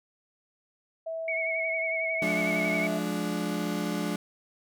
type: tone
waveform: sine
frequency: 652 Hz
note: E5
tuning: 19 cents flat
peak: -31 dBFS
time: 1.06-2.99 s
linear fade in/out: 10 ms
type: tone with vibrato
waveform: sine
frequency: 2217 Hz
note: C#7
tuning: in tune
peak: -28 dBFS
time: 1.28-2.87 s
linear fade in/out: 2 ms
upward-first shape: triangle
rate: 11 Hz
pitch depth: 52 cents each way
type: chord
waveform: 35% pulse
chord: D diminished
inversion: first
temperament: just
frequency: 176.2 / 211.4 / 293.7 Hz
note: F3 / Ab3 / D4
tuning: +16 / +31 / 0 cents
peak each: -31 dBFS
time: 2.22-4.16 s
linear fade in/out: 2 ms
effects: none